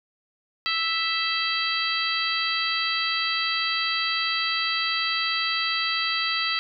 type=harmonic tone with a mistuned harmonic; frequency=659.3 Hz; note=E5; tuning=in tune; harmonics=2 / 3 / 4 / 5 / 6 / 7; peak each=-30 / -30 / -30 / -30 / -30 / -30 dBFS; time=0.66-6.59 s; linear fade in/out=0 ms; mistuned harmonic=5; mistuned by=-48 cents; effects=none